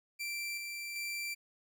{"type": "tone with tremolo", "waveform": "sawtooth", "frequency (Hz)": 2349, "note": "D7", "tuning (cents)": 0, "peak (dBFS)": -33, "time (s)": [0.19, 1.35], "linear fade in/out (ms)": 20, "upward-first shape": "square", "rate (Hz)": 1.3, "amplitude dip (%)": 30, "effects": []}